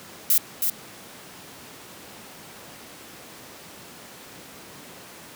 violet noise with echo, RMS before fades -18 dBFS, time 0.3-0.38 s, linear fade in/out 2 ms, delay 320 ms, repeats 1, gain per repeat -5 dB, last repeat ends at 0.7 s, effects pink hiss -43 dBFS RMS until 5.35 s + high-pass 150 Hz 12 dB/octave

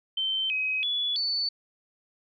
sine tone with pitch steps, 3101 / 2533 / 3419 / 4489 Hz, G7 / D#7 / G#7 / C#8, -19 / +30 / +50 / +21 cents, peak -25 dBFS, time 0.17-1.49 s, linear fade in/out 5 ms, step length 330 ms, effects none

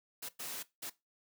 white noise bursts at uneven times, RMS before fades -42 dBFS, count 3, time 0.22-0.29 / 0.39-0.63 / 0.82-0.9 s, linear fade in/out 10 ms, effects noise-tail reverb RT60 0.2 s tail -18 dB re dry + high-pass 150 Hz 12 dB/octave

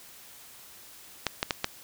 clicks, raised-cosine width 0.2 ms, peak -8 dBFS, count 4, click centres 1.267 / 1.429 / 1.508 / 1.644 s, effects white hiss -50 dBFS RMS until 1.83 s

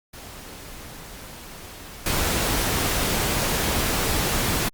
pink noise with level steps, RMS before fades -40 / -23 dBFS, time 0.13-4.69 s, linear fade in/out 10 ms, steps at 2.06 s, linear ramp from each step 2 ms, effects Opus 48 kbps

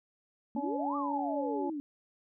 sine exponential two-way sweep, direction up then down, 216.2 to 1200 to 276 Hz, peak -34 dBFS, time 0.55-1.8 s, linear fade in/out 0 ms, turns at 0.96 s
harmonic tone, 284.3 Hz, C#4, 44 cents sharp, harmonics 1 / 2 / 3, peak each -34 / -41 / -37 dBFS, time 0.56-1.7 s, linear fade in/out 5 ms
effects none

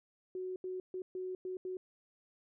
sine tone bursts at uneven times, 370 Hz, F#4, in tune, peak -37 dBFS, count 6, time 0.35-0.56 / 0.64-0.8 / 0.94-1.02 / 1.15-1.35 / 1.45-1.57 / 1.65-1.77 s, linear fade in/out 2 ms, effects none

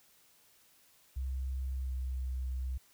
sine tone with pitch glide, 65.41 to 64.21 Hz, C2 to C2, 0 to -32 cents, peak -33 dBFS, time 1.16-2.78 s, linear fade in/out 10 ms, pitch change -32 cents, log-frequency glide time 1.76-1.94 s, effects white hiss -65 dBFS RMS until 2.93 s

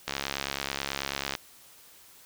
click train, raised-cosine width 0.2 ms, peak -12 dBFS, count 89, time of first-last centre 0.08-1.352 s, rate 69.2 Hz, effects white hiss -54 dBFS RMS until 2.25 s

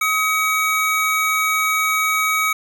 square tone pair together, 1269.5 / 2262 Hz, D#6 / C#7, +34 / +34 cents, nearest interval minor seventh, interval 1000 cents, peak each -20 dBFS, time 0.01-2.53 s, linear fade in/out 5 ms, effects none

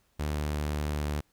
sawtooth tone with pitch glide, 74.6 to 74.04 Hz, D2 to D2, +28 to +15 cents, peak -25 dBFS, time 0.19-1.21 s, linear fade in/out 10 ms, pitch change -13 cents, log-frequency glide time 0.87-1 s, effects pink hiss -70 dBFS RMS until 1.32 s

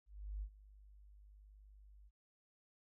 sine tone with ADSR envelope, 50.5 Hz, G#1, 48 cents flat, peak -39 dBFS, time 0.06-2.11 s, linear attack 360 ms, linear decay 72 ms, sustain -19 dB, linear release 43 ms, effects none

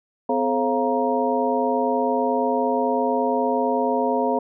sine tone cluster, 254.6 / 429.1 / 538 / 694 / 940 Hz, C4 / A4 / C5 / F5 / A#5, -47 / -43 / +48 / -11 / +14 cents, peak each -25 dBFS, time 0.29-4.39 s, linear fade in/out 5 ms, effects none

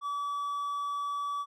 triangle tone, 1147 Hz, D6, 41 cents flat, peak -29 dBFS, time 0.01-1.46 s, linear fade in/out 50 ms, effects none

